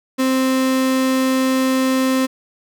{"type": "tone", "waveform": "35% pulse", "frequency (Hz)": 261.6, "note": "C4", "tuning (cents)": 0, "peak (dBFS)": -13, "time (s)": [0.18, 2.27], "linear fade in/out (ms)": 20, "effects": []}